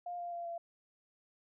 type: tone with pitch steps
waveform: sine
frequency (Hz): 705 / 696.9 / 688.9 / 681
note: F5 / F5 / F5 / F5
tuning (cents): +16 / -4 / -24 / -44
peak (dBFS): -38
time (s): 0.06-0.58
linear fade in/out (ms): 5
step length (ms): 130
effects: none